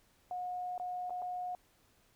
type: tone with dropouts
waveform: sine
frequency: 723 Hz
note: F#5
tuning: 40 cents flat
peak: -36 dBFS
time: 0.31-1.55 s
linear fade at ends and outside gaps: 1 ms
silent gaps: 0.779-0.798 / 1.097-1.105 / 1.219-1.223 s
effects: pink hiss -69 dBFS RMS until 2.15 s